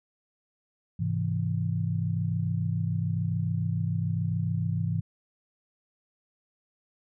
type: chord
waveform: sine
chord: Ab augmented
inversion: none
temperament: equal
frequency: 103.83 / 130.81 / 164.81 Hz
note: Ab2 / C3 / E3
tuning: 0 / 0 / 0 cents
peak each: -29 / -32 / -29 dBFS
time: 0.99-5.01 s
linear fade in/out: 10 ms
effects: none